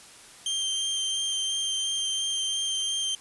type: tone with vibrato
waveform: sawtooth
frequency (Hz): 3157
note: G7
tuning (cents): +12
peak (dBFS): -23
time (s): 0.46-3.15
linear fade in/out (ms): 2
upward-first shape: sine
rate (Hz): 2.9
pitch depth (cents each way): 10
effects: white hiss -49 dBFS RMS until 3.2 s + resampled to 24000 Hz